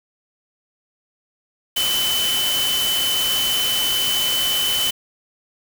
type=tone in noise; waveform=sine; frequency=3031 Hz; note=F#7; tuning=41 cents sharp; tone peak=-19 dBFS; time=1.76-4.91 s; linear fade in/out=10 ms; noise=white; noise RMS=-24 dBFS; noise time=1.76-4.91 s; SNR=+2 dB; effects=none